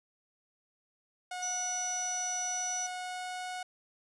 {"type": "tone with pitch glide", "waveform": "sawtooth", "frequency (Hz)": [727, 732.5], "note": ["F#5", "F#5"], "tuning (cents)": [-31, -18], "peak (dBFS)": -33, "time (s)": [1.31, 3.63], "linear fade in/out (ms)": 5, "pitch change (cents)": 13, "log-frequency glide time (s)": [2.35, 3.49]}
{"type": "tone", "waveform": "sine", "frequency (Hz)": 5920, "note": "F#8", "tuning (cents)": 0, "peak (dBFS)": -33, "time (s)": [1.42, 2.87], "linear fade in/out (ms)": 10}
{"effects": ["resampled to 24000 Hz"]}